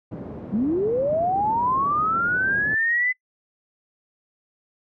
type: band-pass noise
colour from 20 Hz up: pink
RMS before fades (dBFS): -35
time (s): 0.11-2.75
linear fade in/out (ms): 10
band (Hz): 130 to 450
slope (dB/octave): 12
type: linear sweep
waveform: sine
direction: up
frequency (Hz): 185 to 2029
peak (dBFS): -19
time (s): 0.52-3.13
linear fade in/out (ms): 20
effects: noise-tail reverb RT60 0.1 s tail -23 dB re dry